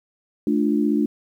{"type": "chord", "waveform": "sine", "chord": "D minor", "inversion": "second", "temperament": "equal with one note detuned", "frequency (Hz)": [218, 293.7, 349.2], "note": ["A3", "D4", "F4"], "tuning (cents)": [-16, 0, 0], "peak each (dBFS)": [-21, -20, -25], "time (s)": [0.47, 1.06], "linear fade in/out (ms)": 2, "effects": ["9-bit"]}